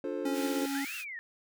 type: chord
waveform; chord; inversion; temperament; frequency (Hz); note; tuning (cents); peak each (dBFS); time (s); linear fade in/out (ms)
triangle; D minor seventh; none; just; 293.7 / 352.4 / 440.5 / 528.6; D4 / F4 / A4 / C5; 0 / +16 / +2 / +18; -36; 0.04-0.66; 2
type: tone with tremolo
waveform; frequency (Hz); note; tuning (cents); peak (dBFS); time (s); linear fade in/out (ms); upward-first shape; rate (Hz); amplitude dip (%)
square; 277.2; C#4; 0; -31; 0.25-0.85; 5; triangle; 6.3; 30
type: high-pass noise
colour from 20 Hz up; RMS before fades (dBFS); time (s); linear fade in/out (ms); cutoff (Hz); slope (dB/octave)
pink; -43; 0.32-1.05; 50; 1300; 96
type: linear two-way sweep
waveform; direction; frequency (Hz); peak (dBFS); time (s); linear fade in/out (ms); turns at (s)
sine; up then down; 1540 to 2794 to 1769; -38; 0.75-1.19; 0; 0.95
effects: none